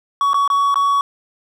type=tone with dropouts; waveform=triangle; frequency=1124 Hz; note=C#6; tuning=24 cents sharp; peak=-11 dBFS; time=0.21-1.01 s; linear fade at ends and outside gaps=1 ms; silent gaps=0.333-0.343 / 0.477-0.501 / 0.743-0.757 s; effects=none